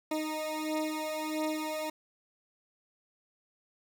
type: beating tone pair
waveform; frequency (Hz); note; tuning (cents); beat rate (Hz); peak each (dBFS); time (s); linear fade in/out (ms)
20% pulse; 309.3 / 310.8; D#4 / D#4; -10 / -2; 1.5; -29 / -31; 0.11-1.9; 5
effects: none